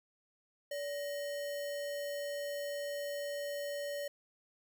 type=tone with sample-and-hold; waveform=sine; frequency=574 Hz; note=D5; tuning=40 cents flat; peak=-36 dBFS; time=0.71-4.08 s; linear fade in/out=5 ms; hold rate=2450 Hz; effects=none